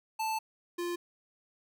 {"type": "tone pair in turn", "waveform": "square", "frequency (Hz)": [880, 348.5], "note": ["A5", "F4"], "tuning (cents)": [0, -4], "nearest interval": "octave + major third", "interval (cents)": 1604, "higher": "first", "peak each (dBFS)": [-31, -33], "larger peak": "first", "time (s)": [[0.19, 0.39], [0.78, 0.96]], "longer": "first", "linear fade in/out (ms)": 10, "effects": []}